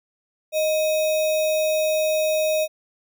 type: tone with sample-and-hold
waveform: sine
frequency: 622.3 Hz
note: D#5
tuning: in tune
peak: -18 dBFS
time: 0.52-2.68 s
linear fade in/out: 50 ms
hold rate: 3150 Hz
effects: none